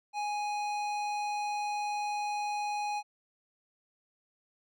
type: tone with hard clipping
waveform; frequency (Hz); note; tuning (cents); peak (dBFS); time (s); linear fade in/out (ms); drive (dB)
sine; 830.6; G#5; 0; -33; 0.13-3.03; 50; 14
effects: none